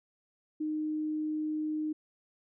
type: tone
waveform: sine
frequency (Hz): 307.7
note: D#4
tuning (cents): -19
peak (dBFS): -30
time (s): 0.6-1.93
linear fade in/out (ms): 10
effects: none